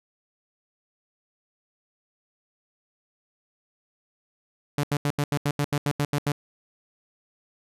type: tone bursts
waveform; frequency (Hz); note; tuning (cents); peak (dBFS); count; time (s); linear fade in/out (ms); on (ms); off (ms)
sawtooth; 144.9; D3; -23; -18; 12; 4.78-6.319; 2; 54; 81
effects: resampled to 32000 Hz